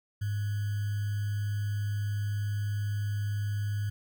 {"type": "tone with sample-and-hold", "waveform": "sine", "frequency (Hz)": 102.9, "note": "G#2", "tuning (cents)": -16, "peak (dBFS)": -28, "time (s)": [0.21, 3.9], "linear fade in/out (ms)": 10, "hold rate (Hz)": 1575, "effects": []}